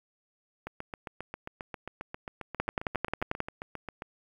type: two click trains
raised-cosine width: 0.5 ms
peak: -13 / -22 dBFS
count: 10 / 26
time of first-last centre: 2.6-3.404 / 0.67-4.021 s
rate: 11.2 / 7.46 Hz
effects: 9-bit